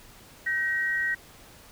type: tone pair together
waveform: sine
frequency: 1545 / 1893.5 Hz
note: G6 / A#6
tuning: -26 / +27 cents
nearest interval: major third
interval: 353 cents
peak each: -31 / -25 dBFS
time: 0.46-1.15 s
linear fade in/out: 10 ms
effects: pink hiss -51 dBFS RMS until 1.71 s